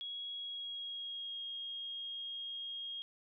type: tone with pitch glide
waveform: sine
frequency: 3322 to 3257 Hz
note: G#7 to G#7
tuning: 0 to -34 cents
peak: -40 dBFS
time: 0.01-3.02 s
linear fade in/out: 0 ms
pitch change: -34 cents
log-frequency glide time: 0.32-1.44 s
effects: none